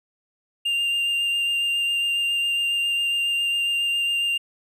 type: tone with vibrato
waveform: triangle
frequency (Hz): 2794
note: F7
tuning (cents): 0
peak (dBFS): -19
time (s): 0.65-4.38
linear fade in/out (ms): 10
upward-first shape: triangle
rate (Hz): 7.3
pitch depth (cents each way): 13
effects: none